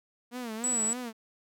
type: tone with vibrato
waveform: sawtooth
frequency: 233.9 Hz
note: A#3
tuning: 6 cents sharp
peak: -31 dBFS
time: 0.31-1.13 s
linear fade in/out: 50 ms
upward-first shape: sine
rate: 3.3 Hz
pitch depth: 130 cents each way
type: tone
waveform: sine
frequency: 7840 Hz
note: B8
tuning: 14 cents flat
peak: -26 dBFS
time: 0.64-0.93 s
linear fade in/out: 0 ms
effects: none